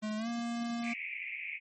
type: tone with pitch glide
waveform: square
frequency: 214.1 to 234.8 Hz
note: A3 to A#3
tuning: -47 to +13 cents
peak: -34 dBFS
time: 0.02-0.94 s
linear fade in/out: 20 ms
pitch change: +160 cents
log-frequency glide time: 0.17-0.28 s
type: band-pass noise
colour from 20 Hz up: white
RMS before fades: -40 dBFS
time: 0.82-1.6 s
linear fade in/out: 50 ms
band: 2100 to 2500 Hz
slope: 96 dB/octave
effects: MP3 32 kbps

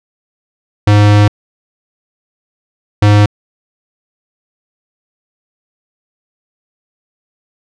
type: tone bursts at uneven times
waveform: square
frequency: 103.8 Hz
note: G#2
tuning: in tune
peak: -5 dBFS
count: 2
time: 0.87-1.28 / 3.02-3.26 s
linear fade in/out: 5 ms
effects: low-pass 5000 Hz 12 dB/octave

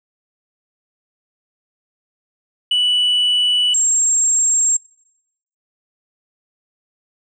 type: tone pair in turn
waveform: sine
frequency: 2960 / 7491 Hz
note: F#7 / A#8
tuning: 0 / +7 cents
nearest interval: octave + major third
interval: 1607 cents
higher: second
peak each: -11 dBFS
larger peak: neither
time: 2.71-3.74 / 3.74-4.77 s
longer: neither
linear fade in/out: 5 ms
effects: noise-tail reverb RT60 0.8 s tail -24 dB re dry + tanh soft clip ceiling -11 dBFS

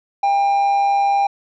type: tone with amplitude modulation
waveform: triangle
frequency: 799 Hz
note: G5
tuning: 33 cents sharp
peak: -10 dBFS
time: 0.23-1.27 s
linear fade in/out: 5 ms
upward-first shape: sine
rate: 144 Hz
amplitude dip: 35%
effects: resampled to 16000 Hz

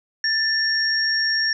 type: tone pair together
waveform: sine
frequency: 1769 / 5547 Hz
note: A6 / F8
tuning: +9 / -13 cents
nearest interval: octave + minor sixth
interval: 1978 cents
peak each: -21 dBFS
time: 0.24-1.53 s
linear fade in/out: 2 ms
effects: none

